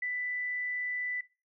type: tone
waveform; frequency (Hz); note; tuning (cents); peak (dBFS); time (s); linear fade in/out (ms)
sine; 1986; B6; +9; -31; 0.02-1.21; 5
effects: noise-tail reverb RT60 0.3 s tail -19 dB re dry